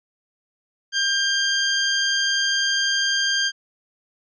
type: tone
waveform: 15% pulse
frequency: 1593 Hz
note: G6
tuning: 27 cents sharp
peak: -12 dBFS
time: 0.92-3.52 s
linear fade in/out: 50 ms
effects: resampled to 16000 Hz